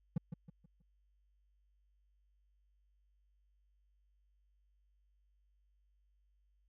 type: tone with echo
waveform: triangle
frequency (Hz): 164.81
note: E3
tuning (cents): 0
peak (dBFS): -28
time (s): 0.16-0.18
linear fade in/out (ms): 5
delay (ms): 160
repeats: 4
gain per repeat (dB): -9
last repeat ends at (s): 0.82
effects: added 50 Hz sine -70 dBFS peak until 6.68 s